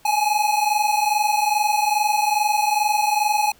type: tone pair together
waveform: square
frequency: 831 / 853.4 Hz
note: G#5 / G#5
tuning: +1 / +47 cents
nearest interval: unison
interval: 46 cents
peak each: -21 dBFS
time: 0.05-3.52 s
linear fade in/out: 5 ms
effects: pink hiss -54 dBFS RMS until 3.59 s